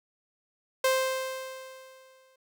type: tone with exponential decay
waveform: sawtooth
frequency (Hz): 523.3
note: C5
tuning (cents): 0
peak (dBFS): -17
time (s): 0.84-2.36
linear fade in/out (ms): 5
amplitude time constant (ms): 330
effects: none